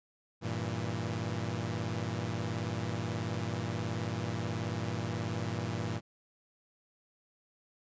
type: chord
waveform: sawtooth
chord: E diminished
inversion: first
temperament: equal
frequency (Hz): 98 / 116.54 / 164.81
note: G2 / Bb2 / E3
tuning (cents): 0 / 0 / 0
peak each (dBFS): -34 / -32 / -35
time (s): 0.41-6.01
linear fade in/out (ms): 50
effects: resampled to 16000 Hz